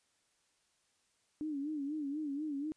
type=tone with vibrato; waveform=sine; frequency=293.1 Hz; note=D4; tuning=3 cents flat; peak=-35 dBFS; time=1.41-2.72 s; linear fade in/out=0 ms; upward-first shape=sine; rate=4.1 Hz; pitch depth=110 cents each way; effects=white hiss -75 dBFS RMS until 2.76 s + resampled to 22050 Hz